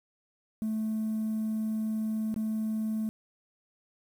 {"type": "tone with dropouts", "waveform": "triangle", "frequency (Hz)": 218.4, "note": "A3", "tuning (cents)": -13, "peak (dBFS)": -25, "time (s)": [0.62, 3.09], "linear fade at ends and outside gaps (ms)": 0, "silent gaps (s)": [2.342, 2.362], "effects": ["tanh soft clip ceiling -24 dBFS", "9-bit"]}